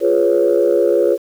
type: chord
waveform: sine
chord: C# dominant seventh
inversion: first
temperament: equal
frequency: 349.2 / 415.3 / 493.9 / 554.4 Hz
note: E#4 / G#4 / B4 / C#5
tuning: 0 / 0 / 0 / 0 cents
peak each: -16 dBFS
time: 0-1.18 s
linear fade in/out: 50 ms
effects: tanh soft clip ceiling -3 dBFS + 7-bit